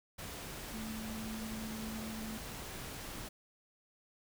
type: tone in noise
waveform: sine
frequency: 220 Hz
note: A3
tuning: in tune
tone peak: -41 dBFS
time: 0.73-2.38 s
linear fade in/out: 10 ms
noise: pink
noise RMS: -45 dBFS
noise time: 0.18-3.29 s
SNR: +1 dB
effects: none